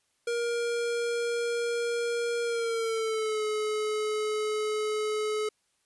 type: tone with pitch glide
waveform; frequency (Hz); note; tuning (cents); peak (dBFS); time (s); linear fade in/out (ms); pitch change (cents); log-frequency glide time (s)
square; 471.7 to 427.6; A#4 to A4; +20 to -49; -28; 0.27-5.49; 5; -169; 2.43-3.44
effects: white hiss -73 dBFS RMS until 5.85 s + resampled to 24000 Hz